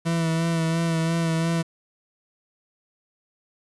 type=tone with vibrato; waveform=40% pulse; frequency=164.81 Hz; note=E3; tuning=in tune; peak=-20 dBFS; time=0.05-1.63 s; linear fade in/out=20 ms; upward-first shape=sine; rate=2.9 Hz; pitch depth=27 cents each way; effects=resampled to 24000 Hz + 8-bit